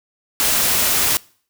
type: noise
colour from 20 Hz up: white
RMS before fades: -17 dBFS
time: 0.4-1.17 s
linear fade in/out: 0 ms
effects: noise-tail reverb RT60 0.5 s tail -24 dB re dry